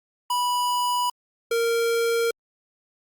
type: tone pair in turn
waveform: square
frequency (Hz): 982 / 463.4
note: B5 / A#4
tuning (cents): -10 / -10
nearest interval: octave + minor second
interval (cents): 1300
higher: first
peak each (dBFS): -22 / -21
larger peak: second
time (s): 0.3-1.1 / 1.51-2.31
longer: neither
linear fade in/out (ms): 5
effects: Opus 48 kbps